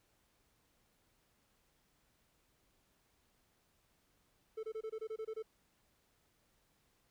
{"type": "tone bursts", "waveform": "triangle", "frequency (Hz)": 440, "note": "A4", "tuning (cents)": 0, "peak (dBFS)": -37, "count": 10, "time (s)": [4.57, 5.426], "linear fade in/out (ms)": 10, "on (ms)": 64, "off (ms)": 24, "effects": ["pink hiss -75 dBFS RMS until 7.1 s"]}